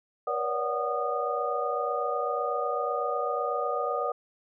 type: tone cluster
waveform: sine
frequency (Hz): 481.1 / 555 / 583 / 743 / 1228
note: B4 / C#5 / D5 / F#5 / D#6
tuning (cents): -45 / +2 / -13 / +7 / -23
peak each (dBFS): -32 / -37 / -33 / -33 / -31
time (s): 0.27-4.12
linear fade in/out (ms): 5
effects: none